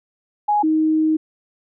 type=tone pair in turn; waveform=sine; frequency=833 / 313.6 Hz; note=G#5 / D#4; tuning=+5 / +14 cents; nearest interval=octave + perfect fourth; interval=1691 cents; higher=first; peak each=-14 dBFS; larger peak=neither; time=0.48-0.63 / 0.63-1.17 s; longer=second; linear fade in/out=10 ms; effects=none